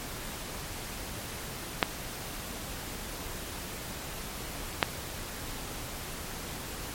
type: clicks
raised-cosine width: 0.3 ms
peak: -4 dBFS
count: 2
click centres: 1.828 / 4.828 s
effects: pink hiss -39 dBFS RMS until 6.94 s + MP3 64 kbps

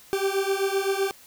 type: beating tone pair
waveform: 40% pulse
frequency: 386.9 / 394.7 Hz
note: G4 / G4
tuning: -23 / +12 cents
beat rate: 7.8 Hz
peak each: -25 dBFS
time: 0.13-1.11 s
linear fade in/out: 0 ms
effects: white hiss -51 dBFS RMS until 1.26 s

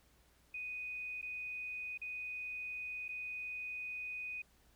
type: tone with dropouts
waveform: sine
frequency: 2489 Hz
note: D#7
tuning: in tune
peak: -40 dBFS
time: 0.54-4.42 s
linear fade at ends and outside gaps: 5 ms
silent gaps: 1.215-1.226 / 1.976-2.015 / 3.082-3.089 s
effects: added 60 Hz sine -70 dBFS peak until 4.75 s + pink hiss -70 dBFS RMS until 4.75 s

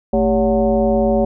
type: tone with frequency modulation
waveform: sine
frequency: 393.9 Hz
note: G4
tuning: 8 cents sharp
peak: -12 dBFS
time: 0.13-1.25 s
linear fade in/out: 5 ms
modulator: 171 Hz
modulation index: 1.7
effects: none

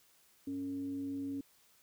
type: tone with frequency modulation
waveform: sine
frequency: 277.2 Hz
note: C#4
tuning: in tune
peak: -36 dBFS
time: 0.47-1.41 s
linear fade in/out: 5 ms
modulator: 176 Hz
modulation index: 0.26
effects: white hiss -67 dBFS RMS until 1.82 s

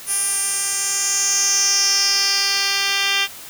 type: tone with band-pass filter sweep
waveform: 10% pulse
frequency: 395.9 Hz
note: G4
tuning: 17 cents sharp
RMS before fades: -19 dBFS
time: 0.06-3.28 s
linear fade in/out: 50 ms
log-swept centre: 10000 to 3500 Hz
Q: 4.6
effects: white hiss -37 dBFS RMS until 3.49 s

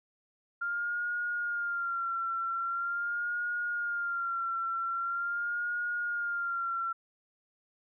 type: tone with vibrato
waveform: sine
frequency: 1394 Hz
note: F6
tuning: 4 cents flat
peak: -30 dBFS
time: 0.61-6.93 s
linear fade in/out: 10 ms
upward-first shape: sine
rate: 0.43 Hz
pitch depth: 50 cents each way
effects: none

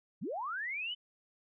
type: linear sweep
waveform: sine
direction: up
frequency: 123.47 to 3066 Hz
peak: -35 dBFS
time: 0.21-0.95 s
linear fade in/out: 20 ms
effects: none

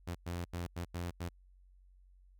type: tone bursts at uneven times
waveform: sawtooth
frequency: 87 Hz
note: F2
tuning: 6 cents flat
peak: -33 dBFS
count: 6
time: 0.07-0.15 / 0.26-0.45 / 0.53-0.67 / 0.76-0.85 / 0.94-1.11 / 1.2-1.29 s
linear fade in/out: 10 ms
effects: added 46 Hz sine -59 dBFS peak until 2.39 s

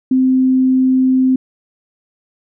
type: tone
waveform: sine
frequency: 259.4 Hz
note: C4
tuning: 15 cents flat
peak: -9 dBFS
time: 0.11-1.36 s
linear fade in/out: 5 ms
effects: none

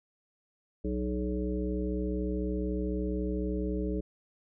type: harmonic tone with a mistuned harmonic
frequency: 62 Hz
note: B1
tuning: 7 cents sharp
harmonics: 1 / 3 / 5 / 7 / 9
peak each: -33 / -35 / -35 / -36 / -43 dBFS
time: 0.84-4.01 s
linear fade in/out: 10 ms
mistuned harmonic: 7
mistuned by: -41 cents
effects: none

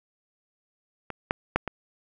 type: clicks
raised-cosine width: 0.5 ms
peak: -18 / -8 / -6 / -15 dBFS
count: 4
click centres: 1.103 / 1.309 / 1.56 / 1.677 s
effects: none

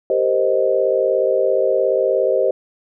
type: chord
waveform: sine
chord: C minor seventh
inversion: second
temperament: equal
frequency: 392 / 466.2 / 523.3 / 622.3 Hz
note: G4 / Bb4 / C5 / Eb5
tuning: 0 / 0 / 0 / 0 cents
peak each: -20 / -23 / -17 / -20 dBFS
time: 0.1-2.51 s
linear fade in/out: 2 ms
effects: none

